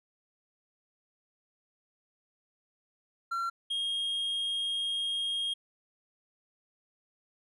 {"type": "tone pair in turn", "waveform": "triangle", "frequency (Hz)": [1365, 3247], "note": ["F6", "G#7"], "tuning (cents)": [-40, -40], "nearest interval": "octave + minor third", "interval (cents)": 1500, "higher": "second", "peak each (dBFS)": -28, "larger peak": "neither", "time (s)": [[3.31, 3.5], [3.7, 5.54]], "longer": "second", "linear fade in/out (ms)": 10, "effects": ["resampled to 32000 Hz"]}